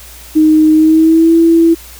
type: tone with pitch glide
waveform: sine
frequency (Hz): 311.1 to 331.5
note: D#4 to E4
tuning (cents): 0 to +10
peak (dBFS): -4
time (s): 0.35-1.75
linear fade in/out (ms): 20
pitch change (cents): +110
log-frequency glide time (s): 0.73-1.36
effects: added 60 Hz sine -36 dBFS peak until 1.99 s + white hiss -35 dBFS RMS until 1.99 s